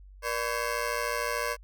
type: ring-modulated tone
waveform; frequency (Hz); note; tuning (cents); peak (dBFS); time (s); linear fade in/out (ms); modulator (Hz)
15% pulse; 534; C5; +35; -19; 0.22-1.57; 50; 56.8
effects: added 48 Hz sine -47 dBFS peak until 1.63 s